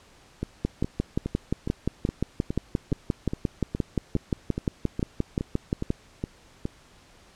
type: two click trains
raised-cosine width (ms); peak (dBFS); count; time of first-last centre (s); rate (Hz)
3; -11 / -15; 31 / 16; 0.65-5.904 / 0.43-6.654; 5.71 / 2.41
effects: pink hiss -55 dBFS RMS until 7.35 s + low-pass 8000 Hz 12 dB/octave